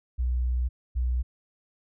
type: tone pair in turn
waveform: sine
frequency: 61.74 / 61.74 Hz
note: B1 / B1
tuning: 0 / 0 cents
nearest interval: unison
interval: 0 cents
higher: neither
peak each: -23 dBFS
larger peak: neither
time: 0.18-0.69 / 0.95-1.23 s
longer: first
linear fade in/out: 20 ms
effects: none